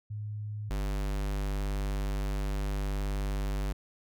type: tone pair in turn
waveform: sine / square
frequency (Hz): 105.3 / 49.64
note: G#2 / G1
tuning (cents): +24 / +22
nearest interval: octave + minor second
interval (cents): 1302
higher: first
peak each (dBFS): -34 / -30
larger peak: second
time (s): 0.1-0.7 / 0.7-3.73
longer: second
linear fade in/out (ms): 10
effects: none